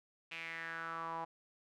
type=tone with band-pass filter sweep; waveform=sawtooth; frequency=164.81 Hz; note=E3; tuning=in tune; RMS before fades=-43 dBFS; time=0.31-1.25 s; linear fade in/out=10 ms; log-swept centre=2600 to 890 Hz; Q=5.1; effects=none